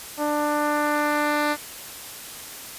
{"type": "tone with low-pass filter sweep", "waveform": "10% pulse", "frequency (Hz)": 296.4, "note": "D4", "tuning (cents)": 16, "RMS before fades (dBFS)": -23, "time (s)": [0.17, 1.57], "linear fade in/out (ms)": 50, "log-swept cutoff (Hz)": [830, 3700], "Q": 1, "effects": ["white hiss -38 dBFS RMS until 2.78 s", "resampled to 32000 Hz"]}